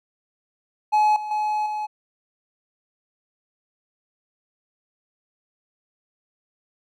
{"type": "tone with level steps", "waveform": "triangle", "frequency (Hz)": 849, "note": "G#5", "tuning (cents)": 38, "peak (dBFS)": [-13, -26, -19, -23], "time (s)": [0.92, 1.87], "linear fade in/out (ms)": 20, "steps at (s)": [1.16, 1.31, 1.66], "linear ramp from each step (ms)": 2, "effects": []}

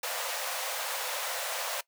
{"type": "high-pass noise", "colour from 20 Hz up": "pink", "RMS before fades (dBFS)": -34, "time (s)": [0.03, 1.81], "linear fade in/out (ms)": 5, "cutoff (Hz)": 490, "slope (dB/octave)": 96, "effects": ["noise-tail reverb RT60 0.1 s tail -20 dB re dry"]}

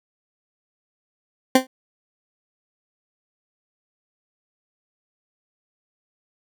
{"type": "tone with exponential decay", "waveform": "20% pulse", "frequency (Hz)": 260, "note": "C4", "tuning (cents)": -11, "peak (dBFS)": -4, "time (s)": [1.55, 1.67], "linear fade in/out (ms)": 5, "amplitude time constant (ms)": 24, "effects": []}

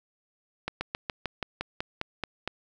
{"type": "slowing click train", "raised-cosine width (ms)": 0.3, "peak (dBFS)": -14, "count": 11, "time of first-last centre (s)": [0.68, 2.476], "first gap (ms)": 130, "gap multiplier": 1.07, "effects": []}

